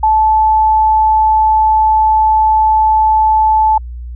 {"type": "tone", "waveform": "sine", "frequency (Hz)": 870, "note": "A5", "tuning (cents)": -20, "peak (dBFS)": -7, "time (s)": [0.03, 3.78], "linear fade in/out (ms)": 5, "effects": ["added 60 Hz sine -23 dBFS peak until 4.15 s"]}